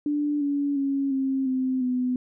sine tone with pitch steps, 293.7 / 284.7 / 275.9 / 267.5 / 259.2 / 251.3 Hz, D4 / C#4 / C#4 / C4 / C4 / B3, 0 / +46 / -8 / +38 / -16 / +30 cents, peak -22 dBFS, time 0.06-2.16 s, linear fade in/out 2 ms, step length 350 ms, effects none

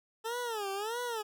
20% pulse tone with vibrato, 437.2 Hz, A4, 11 cents flat, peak -29 dBFS, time 0.24-1.23 s, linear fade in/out 20 ms, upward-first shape sine, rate 1.6 Hz, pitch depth 200 cents each way, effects none

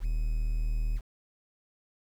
triangle tone with quantisation, 38.89 Hz, D#1, in tune, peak -24 dBFS, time 0-1.01 s, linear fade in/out 50 ms, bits 9, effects none

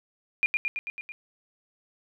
sine tone with echo, 2416 Hz, D7, 48 cents sharp, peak -19 dBFS, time 0.43-0.46 s, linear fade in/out 0 ms, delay 110 ms, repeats 6, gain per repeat -3 dB, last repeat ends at 1.12 s, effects none

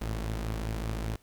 sawtooth tone pair together, 53.66 / 112.4 Hz, A1 / A2, -43 / +37 cents, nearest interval octave + minor second, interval 1280 cents, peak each -28 / -34 dBFS, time 0.01-1.16 s, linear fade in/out 5 ms, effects pink hiss -64 dBFS RMS until 1.22 s

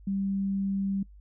sine tone, 195.8 Hz, G3, 2 cents flat, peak -26 dBFS, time 0.07-1.03 s, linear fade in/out 5 ms, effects noise-tail reverb RT60 0.1 s tail -23 dB re dry + added 50 Hz sine -48 dBFS peak until 1.2 s

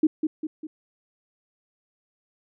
sine tone with echo, 311.1 Hz, D#4, in tune, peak -14 dBFS, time 0.03-0.07 s, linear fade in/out 5 ms, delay 200 ms, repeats 3, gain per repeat -6 dB, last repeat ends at 0.67 s, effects none

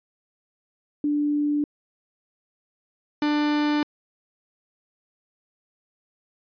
sine / 45% pulse tone pair in turn, 293.7 / 296.8 Hz, D4 / D4, 0 / +18 cents, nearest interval unison, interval 18 cents, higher second, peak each -20 dBFS, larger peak neither, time 1.04-1.64 / 3.22-3.83 s, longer second, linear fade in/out 2 ms, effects resampled to 11025 Hz

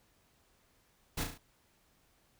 pink noise with echo, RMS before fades -35 dBFS, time 1.17-1.24 s, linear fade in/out 10 ms, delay 35 ms, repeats 4, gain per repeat -5 dB, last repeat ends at 1.38 s, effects pink hiss -70 dBFS RMS until 2.39 s

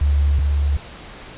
sine tone pair in turn, 71.6 / 71.6 Hz, D2 / D2, -43 / -43 cents, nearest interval unison, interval 0 cents, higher neither, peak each -13 / -15 dBFS, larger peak first, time 0.01-0.39 / 0.39-0.77 s, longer neither, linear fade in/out 5 ms, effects pink hiss -38 dBFS RMS until 1.37 s + resampled to 8000 Hz

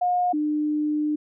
sine tone pair in turn, 717 / 300.8 Hz, F5 / D4, +45 / +42 cents, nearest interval octave + minor third, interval 1503 cents, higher first, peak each -19 / -21 dBFS, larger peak first, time 0.01-0.33 / 0.33-1.16 s, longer second, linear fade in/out 10 ms, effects none

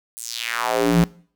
square tone with high-pass filter sweep, 58.3 Hz, A#1, 1 cent sharp, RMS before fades -21 dBFS, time 0.17-1.04 s, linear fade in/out 0 ms, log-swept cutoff 10000 to 130 Hz, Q 2.8, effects noise-tail reverb RT60 0.5 s tail -22 dB re dry

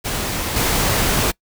pink noise with level steps, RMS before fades -23 / -18 dBFS, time 0.04-1.32 s, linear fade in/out 20 ms, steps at 0.56 s, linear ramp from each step 2 ms, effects noise-tail reverb RT60 0.1 s tail -24 dB re dry

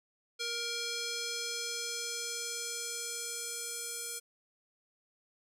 square tone with band-pass filter sweep, 469.8 Hz, A#4, 13 cents sharp, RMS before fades -38 dBFS, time 0.39-4.2 s, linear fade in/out 20 ms, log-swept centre 4400 to 9400 Hz, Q 1.4, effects none

